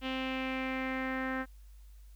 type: tone with low-pass filter sweep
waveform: sawtooth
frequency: 261.6 Hz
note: C4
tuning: in tune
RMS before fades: -35 dBFS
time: 0.01-1.46 s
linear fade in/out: 50 ms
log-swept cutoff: 3000 to 1700 Hz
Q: 3.9
effects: added 50 Hz sine -50 dBFS peak until 2.15 s + white hiss -69 dBFS RMS until 2.15 s